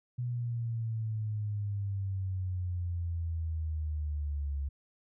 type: exponential sweep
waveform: sine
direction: down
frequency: 123.47 to 69.3 Hz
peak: -31 dBFS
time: 0.18-4.69 s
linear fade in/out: 10 ms
effects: none